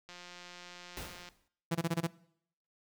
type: click train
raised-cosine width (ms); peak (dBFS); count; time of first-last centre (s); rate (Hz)
0.2; -32; 213; 0.09-1.288; 177
type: noise with exponential decay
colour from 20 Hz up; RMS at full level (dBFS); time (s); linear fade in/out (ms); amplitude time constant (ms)
pink; -40; 0.97-1.48; 1; 110
type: tone bursts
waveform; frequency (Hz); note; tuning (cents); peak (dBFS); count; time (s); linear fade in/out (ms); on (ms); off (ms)
sawtooth; 166.8; E3; +21; -25; 6; 1.71-2.071; 10; 41; 23
effects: noise-tail reverb RT60 0.7 s tail -22 dB re dry